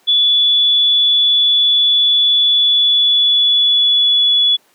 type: tone with pitch glide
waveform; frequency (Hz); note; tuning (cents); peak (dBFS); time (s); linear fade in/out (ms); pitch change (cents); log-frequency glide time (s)
sine; 3437 to 3409; A7 to G#7; -41 to +45; -9; 0.07-4.57; 20; -14; 2.43-4.43
effects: pink hiss -54 dBFS RMS until 4.74 s + high-pass 300 Hz 12 dB/octave